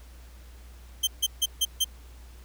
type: tone bursts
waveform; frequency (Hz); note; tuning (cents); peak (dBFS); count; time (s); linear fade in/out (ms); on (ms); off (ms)
sawtooth; 3136; G7; 0; -18; 5; 1.03-1.845; 10; 43; 150
effects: added 60 Hz sine -45 dBFS peak until 2.44 s + pink hiss -56 dBFS RMS until 2.44 s